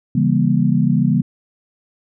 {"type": "chord", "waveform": "sine", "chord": "C# diminished seventh", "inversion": "none", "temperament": "just", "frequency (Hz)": [138.59, 166.31, 199.57, 239.5], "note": ["C#3", "E3", "G3", "Bb3"], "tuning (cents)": [0, 16, 31, 47], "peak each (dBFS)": -18, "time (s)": [0.15, 1.22], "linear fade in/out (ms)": 5, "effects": []}